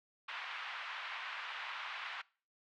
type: band-pass noise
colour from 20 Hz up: pink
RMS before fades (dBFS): -44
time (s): 0.28-2.22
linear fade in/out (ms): 10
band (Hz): 1000 to 3200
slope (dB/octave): 24
effects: noise-tail reverb RT60 0.4 s tail -23 dB re dry